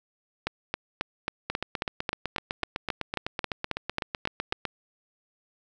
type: two click trains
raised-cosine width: 0.3 ms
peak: -13 / -11 dBFS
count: 26 / 16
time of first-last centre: 1.5-4.653 / 0.47-4.524 s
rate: 7.93 / 3.7 Hz
effects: none